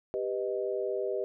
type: chord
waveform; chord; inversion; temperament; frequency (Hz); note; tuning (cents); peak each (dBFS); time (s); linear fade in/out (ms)
sine; G augmented; none; equal with one note detuned; 393.6 / 493.9 / 622.3; G4 / B4 / D#5; +7 / 0 / 0; -32 / -34 / -35; 0.14-1.24; 0
effects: none